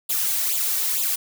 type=noise with flanger; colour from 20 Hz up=blue; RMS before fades=-23 dBFS; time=0.09-1.16 s; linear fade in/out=10 ms; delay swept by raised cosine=0.26 to 2.66 ms; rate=2.2 Hz; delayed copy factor=+0.85; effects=none